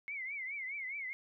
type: tone with vibrato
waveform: sine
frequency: 2165 Hz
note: C#7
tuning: 41 cents flat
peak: -38 dBFS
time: 0.08-1.13 s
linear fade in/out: 0 ms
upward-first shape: triangle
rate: 4.8 Hz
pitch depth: 150 cents each way
effects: none